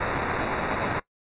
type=noise with sample-and-hold; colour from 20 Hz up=white; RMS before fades=-27 dBFS; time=0-1 s; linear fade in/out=10 ms; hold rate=3150 Hz; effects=noise-tail reverb RT60 0.1 s tail -19 dB re dry + resampled to 8000 Hz